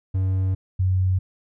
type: tone pair in turn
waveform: triangle / sine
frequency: 94.5 / 93.15 Hz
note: F#2 / F#2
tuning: +37 / +12 cents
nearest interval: unison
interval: 25 cents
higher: first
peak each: -17 dBFS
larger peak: neither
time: 0.14-0.55 / 0.79-1.19 s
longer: first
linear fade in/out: 10 ms
effects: none